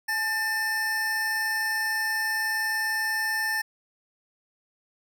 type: tone pair together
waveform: square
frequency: 856 / 1789.9 Hz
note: A5 / A6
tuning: -48 / +29 cents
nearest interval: octave + minor second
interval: 1277 cents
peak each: -35 / -26 dBFS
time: 0.08-3.62 s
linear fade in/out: 10 ms
effects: none